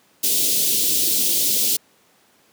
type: band-stop noise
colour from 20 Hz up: white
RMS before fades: -19 dBFS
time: 0.23-1.77 s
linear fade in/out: 10 ms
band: 460 to 3200 Hz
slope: 24 dB/octave
effects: pink hiss -57 dBFS RMS until 2.52 s + high-pass 200 Hz 12 dB/octave